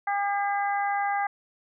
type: harmonic tone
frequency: 403.1 Hz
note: G4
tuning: 48 cents sharp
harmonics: 2 / 3 / 4 / 5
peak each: -25 / -34 / -33 / -35 dBFS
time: 0.07-1.27 s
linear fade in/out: 5 ms
effects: none